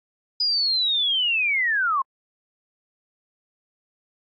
sine linear sweep, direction down, 4978 to 1034 Hz, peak -19 dBFS, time 0.4-2.02 s, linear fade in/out 5 ms, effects AAC 48 kbps

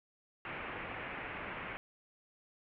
white low-pass noise, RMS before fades -43 dBFS, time 0.45-1.77 s, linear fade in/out 0 ms, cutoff 2600 Hz, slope 48 dB/octave, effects none

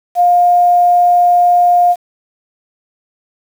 sine tone with quantisation, 707 Hz, F5, 21 cents sharp, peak -6 dBFS, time 0.15-1.96 s, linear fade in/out 50 ms, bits 6, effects none

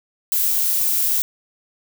violet noise, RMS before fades -19 dBFS, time 0.32-1.22 s, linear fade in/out 0 ms, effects none

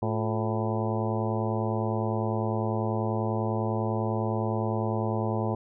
harmonic tone with a mistuned harmonic, 110 Hz, A2, in tune, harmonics 1 / 2 / 3 / 4 / 5 / 6 / 7 / 8 / 9, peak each -29 / -32 / -34 / -35 / -36 / -37 / -37 / -38 / -39 dBFS, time 0.02-5.55 s, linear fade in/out 5 ms, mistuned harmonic 3, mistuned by +100 cents, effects none

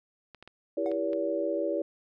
clicks, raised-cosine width 0.3 ms, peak -31 dBFS, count 5, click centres 0.347 / 0.426 / 0.476 / 0.916 / 1.132 s
sine chord, E diminished seventh, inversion none, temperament just, 329.6 / 395.6 / 474.7 / 569.6 Hz, E4 / G4 / Bb4 / Db5, 0 / +16 / +31 / +47 cents, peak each -32 / -34 / -35 / -30 dBFS, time 0.77-1.82 s, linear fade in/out 5 ms
triangle tone with exponential decay, 728 Hz, F#5, 28 cents flat, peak -31 dBFS, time 0.86-1.01 s, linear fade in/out 0 ms, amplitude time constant 32 ms
effects none

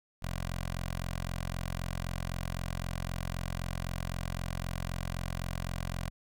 10% pulse tone with notch filter, 43.87 Hz, F1, 9 cents sharp, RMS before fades -36 dBFS, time 0.22-6.1 s, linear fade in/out 10 ms, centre 310 Hz, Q 0.71, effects none

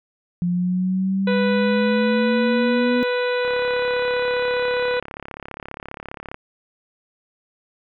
sine exponential sweep, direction up, 174.61 to 246.9 Hz, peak -18 dBFS, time 0.42-3.03 s, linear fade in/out 0 ms
harmonic tone, 493.9 Hz, B4, in tune, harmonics 1 / 2 / 3 / 4 / 5 / 6 / 7 / 8, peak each -20 / -30 / -28 / -34 / -32 / -41 / -39 / -35 dBFS, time 1.27-5 s, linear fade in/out 5 ms
click train, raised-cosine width 0.5 ms, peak -18 dBFS, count 102, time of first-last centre 3.45-6.344 s, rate 34.9 Hz
effects none

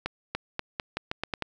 accelerating click train, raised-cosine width 0.3 ms, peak -13 dBFS, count 9, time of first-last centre 0.06-1.423 s, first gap 290 ms, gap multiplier 0.84, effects none

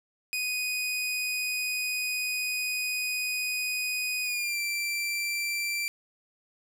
sawtooth tone with pitch glide, 2489 to 2349 Hz, D#7 to D7, 0 to 0 cents, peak -25 dBFS, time 0.33-5.88 s, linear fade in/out 0 ms, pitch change -100 cents, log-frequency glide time 4.23-4.59 s, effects 11-bit

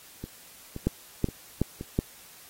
two click trains, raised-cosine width 3 ms, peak -10 / -22 dBFS, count 4 / 4, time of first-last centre 0.87-1.989 / 0.24-1.811 s, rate 2.68 / 1.91 Hz, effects white hiss -51 dBFS RMS until 2.49 s + AAC 48 kbps

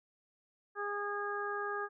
harmonic tone, 409.2 Hz, G#4, 26 cents flat, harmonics 1 / 2 / 3 / 4, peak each -39 / -43 / -39 / -40 dBFS, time 0.75-1.89 s, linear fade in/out 50 ms, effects none

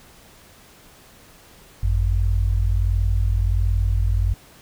sine tone pair together, 51.11 / 92.5 Hz, G#1 / F#2, -27 / 0 cents, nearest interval minor seventh, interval 1027 cents, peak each -18 / -21 dBFS, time 1.83-4.34 s, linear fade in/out 5 ms, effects pink hiss -49 dBFS RMS until 4.61 s

